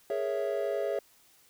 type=chord; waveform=triangle; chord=A# half-diminished seventh; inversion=third; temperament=equal; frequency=415.3 / 466.2 / 554.4 / 659.3 Hz; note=G#4 / A#4 / C#5 / E5; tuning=0 / 0 / 0 / 0 cents; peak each=-31 / -37 / -31 / -32 dBFS; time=0.1-0.99 s; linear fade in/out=2 ms; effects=white hiss -62 dBFS RMS until 1.49 s